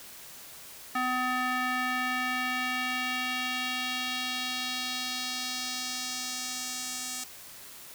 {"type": "tone with band-pass filter sweep", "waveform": "square", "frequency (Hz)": 253, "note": "B3", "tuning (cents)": 42, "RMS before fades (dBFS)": -32, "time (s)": [0.95, 7.24], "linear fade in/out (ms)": 5, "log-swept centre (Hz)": [1400, 7600], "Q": 1.5, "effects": ["white hiss -47 dBFS RMS until 7.94 s"]}